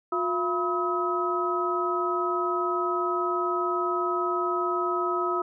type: tone cluster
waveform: sine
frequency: 357.1 / 682 / 984 / 1277 Hz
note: F4 / F5 / B5 / D#6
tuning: +39 / -41 / -7 / +45 cents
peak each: -28 / -33 / -33 / -27 dBFS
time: 0.12-5.42 s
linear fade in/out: 5 ms
effects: none